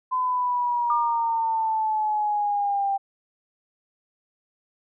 sine exponential sweep, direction down, 1021 to 786 Hz, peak -21 dBFS, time 0.11-2.98 s, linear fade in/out 20 ms
sine tone with exponential decay, 1200 Hz, D6, 37 cents sharp, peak -20 dBFS, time 0.9-1.82 s, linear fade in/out 2 ms, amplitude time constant 200 ms
effects none

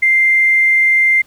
triangle tone with tanh clipping, 2093 Hz, C7, in tune, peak -8 dBFS, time 0.02-1.22 s, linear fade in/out 10 ms, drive 2 dB, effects pink hiss -51 dBFS RMS until 1.26 s

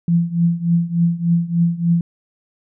sine tone with tremolo, 170 Hz, F3, 46 cents flat, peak -10 dBFS, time 0.08-2.01 s, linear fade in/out 2 ms, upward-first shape triangle, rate 3.4 Hz, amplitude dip 90%, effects none

